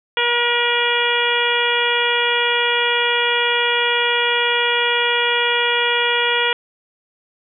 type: harmonic tone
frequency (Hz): 478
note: A#4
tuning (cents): +43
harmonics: 1 / 2 / 3 / 4 / 5 / 6 / 7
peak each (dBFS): -23 / -23 / -23 / -23 / -23 / -23 / -23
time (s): 0.17-6.53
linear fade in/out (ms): 2
effects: none